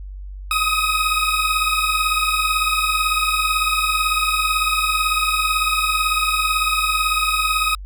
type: beating tone pair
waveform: 20% pulse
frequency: 1253 / 1271 Hz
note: D#6 / D#6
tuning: +12 / +36 cents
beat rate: 18 Hz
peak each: -15 dBFS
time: 0.51-7.75 s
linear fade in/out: 2 ms
effects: added 48 Hz sine -30 dBFS peak until 7.85 s